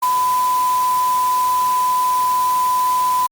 sine tone in noise, 1003 Hz, B5, 26 cents sharp, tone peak -14 dBFS, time 0.02-3.27 s, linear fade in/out 10 ms, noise white, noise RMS -30 dBFS, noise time 0.02-3.27 s, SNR +13 dB, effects Opus 48 kbps

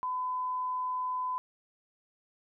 sine tone, 1009 Hz, B5, 37 cents sharp, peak -30 dBFS, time 0.03-1.38 s, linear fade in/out 0 ms, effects none

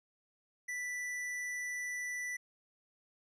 sine tone with hard clipping, 1975.5 Hz, B6, in tune, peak -38 dBFS, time 0.68-2.37 s, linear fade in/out 10 ms, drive 15 dB, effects low-pass 12000 Hz 12 dB/octave

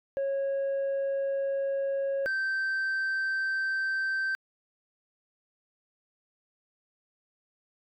sine tone pair in turn, 549 / 1556.8 Hz, C#5 / G6, -17 / -12 cents, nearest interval octave + tritone, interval 1805 cents, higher second, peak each -24 / -24 dBFS, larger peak neither, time 0.17-2.26 / 2.26-4.35 s, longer neither, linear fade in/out 0 ms, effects tanh soft clip ceiling -26 dBFS

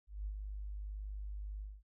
sine tone with ADSR envelope, 50.8 Hz, G#1, 38 cents flat, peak -36 dBFS, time 0.07-1.83 s, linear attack 190 ms, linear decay 71 ms, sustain -4 dB, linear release 220 ms, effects none

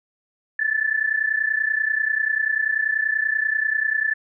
sine tone pair together, 1734 / 1764.3 Hz, A6 / A6, -26 / +4 cents, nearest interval unison, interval 30 cents, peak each -22 dBFS, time 0.59-4.14 s, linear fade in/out 5 ms, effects none

